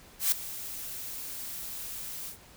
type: noise with ADSR envelope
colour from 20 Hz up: blue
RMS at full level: -23 dBFS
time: 0.19-2.38 s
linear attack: 130 ms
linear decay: 4 ms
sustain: -16 dB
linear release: 110 ms
effects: pink hiss -54 dBFS RMS until 2.56 s